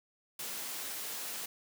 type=high-pass noise; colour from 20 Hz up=white; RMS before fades=-40 dBFS; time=0.39-1.46 s; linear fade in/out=5 ms; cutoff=180 Hz; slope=12 dB/octave; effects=none

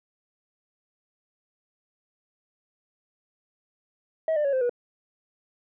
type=tone with pitch steps; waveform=sine; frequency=640 / 597.1 / 557.2 / 519.8 / 485 Hz; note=D#5 / D5 / C#5 / C5 / B4; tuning=+49 / +29 / +9 / -11 / -31 cents; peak=-19 dBFS; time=4.28-4.695 s; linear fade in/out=2 ms; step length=83 ms; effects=tanh soft clip ceiling -20 dBFS

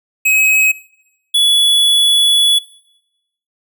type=tone pair in turn; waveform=square; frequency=2549 / 3410 Hz; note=D#7 / G#7; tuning=+41 / +45 cents; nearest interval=perfect fourth; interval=504 cents; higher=second; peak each=-10 dBFS; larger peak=neither; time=0.25-0.72 / 1.34-2.59 s; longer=second; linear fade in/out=10 ms; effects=noise-tail reverb RT60 0.9 s tail -21 dB re dry

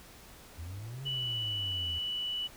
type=exponential two-way sweep; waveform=triangle; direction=up then down; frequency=78.9 to 138.59 to 78.9 Hz; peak=-37 dBFS; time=0.58-1.99 s; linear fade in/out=5 ms; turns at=1.04 s
type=tone; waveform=sine; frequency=2960 Hz; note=F#7; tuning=in tune; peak=-32 dBFS; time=1.05-2.48 s; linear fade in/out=20 ms
effects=pink hiss -53 dBFS RMS until 2.56 s

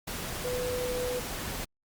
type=tone in noise; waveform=sine; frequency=496.9 Hz; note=B4; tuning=11 cents sharp; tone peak=-30 dBFS; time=0.44-1.2 s; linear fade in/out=10 ms; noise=pink; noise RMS=-36 dBFS; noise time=0.07-1.65 s; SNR=+3 dB; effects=Opus 48 kbps

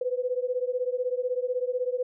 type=beating tone pair; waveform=sine; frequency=493.9 / 509.9 Hz; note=B4 / C5; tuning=0 / -45 cents; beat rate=16 Hz; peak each=-28 / -29 dBFS; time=0.01-2.03 s; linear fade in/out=5 ms; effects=none

